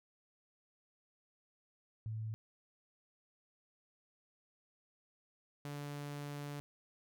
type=tone pair in turn; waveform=sine / sawtooth; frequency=110 / 144.73 Hz; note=A2 / D3; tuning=0 / -25 cents; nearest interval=perfect fourth; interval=475 cents; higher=second; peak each=-38 / -38 dBFS; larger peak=neither; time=2.06-2.34 / 5.65-6.6 s; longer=second; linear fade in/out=0 ms; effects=none